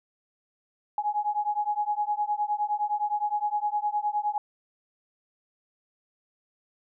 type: beating tone pair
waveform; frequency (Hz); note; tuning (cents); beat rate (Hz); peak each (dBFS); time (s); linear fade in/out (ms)
sine; 830.6 / 840.3; G#5 / G#5; 0 / +20; 9.7; -28; 0.98-4.38; 2
effects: none